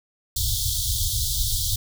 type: band-stop noise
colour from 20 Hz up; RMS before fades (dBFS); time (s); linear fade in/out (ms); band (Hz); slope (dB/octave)
pink; -24; 0.36-1.76; 5; 120 to 3300; 96
effects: none